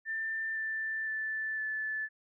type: tone with pitch steps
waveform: sine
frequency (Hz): 1785 / 1770.6 / 1756.4 / 1742.2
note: A6 / A6 / A6 / A6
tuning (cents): +24 / +10 / -4 / -18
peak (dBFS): -32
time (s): 0.05-2.09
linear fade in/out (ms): 50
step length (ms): 510
effects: none